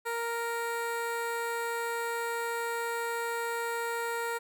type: tone with notch filter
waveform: 15% pulse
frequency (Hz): 466.2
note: A#4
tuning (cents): 0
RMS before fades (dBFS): -33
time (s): 0.05-4.39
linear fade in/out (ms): 20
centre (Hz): 5100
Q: 1.7
effects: none